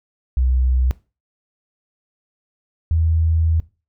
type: tone pair in turn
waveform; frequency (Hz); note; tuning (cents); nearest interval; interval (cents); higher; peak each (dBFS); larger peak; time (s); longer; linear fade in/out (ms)
sine; 63.5 / 81.19; B1 / E2; +49 / -26; major third; 425; second; -14; neither; 0.37-0.91 / 2.91-3.6; second; 0
effects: noise-tail reverb RT60 0.3 s tail -19 dB re dry